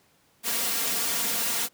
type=noise with comb filter; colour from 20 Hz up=white; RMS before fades=-27 dBFS; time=0.43-1.69 s; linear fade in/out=50 ms; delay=4.3 ms; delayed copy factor=+0.9; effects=pink hiss -63 dBFS RMS until 1.73 s + high-pass 100 Hz 12 dB/octave